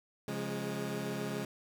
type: chord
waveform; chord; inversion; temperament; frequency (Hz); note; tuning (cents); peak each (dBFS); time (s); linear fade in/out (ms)
20% pulse; Db major; none; equal with one note detuned; 136.05 / 174.61 / 207.7; Db3 / F3 / Ab3; -32 / 0 / 0; -35 / -37 / -33; 0.28-1.45; 2
effects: none